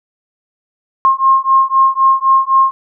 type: beating tone pair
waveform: sine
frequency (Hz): 1067 / 1070.9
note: C6 / C6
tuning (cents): +34 / +40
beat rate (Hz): 3.9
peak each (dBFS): -11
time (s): 1.05-2.71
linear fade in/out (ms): 0
effects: none